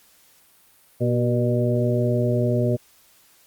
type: harmonic tone with a mistuned harmonic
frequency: 120.8 Hz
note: B2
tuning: 38 cents flat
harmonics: 1 / 2 / 3 / 4 / 5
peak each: -21 / -25 / -26 / -28 / -26 dBFS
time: 1-2.77 s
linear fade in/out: 20 ms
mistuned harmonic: 3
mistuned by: +50 cents
effects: white hiss -56 dBFS RMS until 3.46 s + Opus 48 kbps